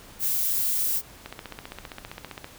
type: noise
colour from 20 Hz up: violet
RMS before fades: -25 dBFS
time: 0.19-1.02 s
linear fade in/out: 50 ms
type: click train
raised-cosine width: 0.3 ms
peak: -20 dBFS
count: 19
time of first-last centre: 1.26-2.444 s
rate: 15.2 Hz
effects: pink hiss -48 dBFS RMS until 2.58 s